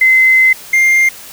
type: tone pair in turn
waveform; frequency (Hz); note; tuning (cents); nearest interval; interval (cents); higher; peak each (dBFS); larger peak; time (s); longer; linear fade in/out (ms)
sine / triangle; 2057 / 2108; C7 / C7; -30 / +12; unison; 42; second; -5; neither; 0.01-0.53 / 0.73-1.09; first; 5
effects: white hiss -33 dBFS RMS until 1.32 s